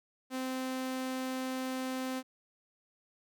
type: tone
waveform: sawtooth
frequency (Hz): 259.3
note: C4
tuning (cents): -15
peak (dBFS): -30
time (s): 0.3-2.23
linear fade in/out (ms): 50
effects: none